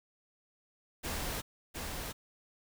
pink noise with echo, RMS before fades -37 dBFS, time 1.03-1.42 s, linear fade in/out 20 ms, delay 710 ms, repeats 1, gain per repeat -3 dB, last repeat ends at 2.13 s, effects none

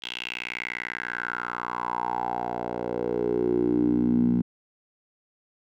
10% pulse tone with band-pass filter sweep, 60.2 Hz, B1, 44 cents flat, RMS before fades -27 dBFS, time 0.02-4.42 s, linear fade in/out 10 ms, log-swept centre 3200 to 210 Hz, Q 5.3, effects none

